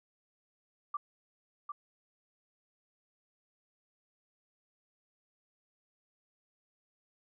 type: tone with echo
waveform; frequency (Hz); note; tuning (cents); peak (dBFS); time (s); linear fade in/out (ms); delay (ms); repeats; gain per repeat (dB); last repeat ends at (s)
sine; 1173; D6; -2; -32; 0.94-0.97; 5; 750; 1; -5; 1.72
effects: none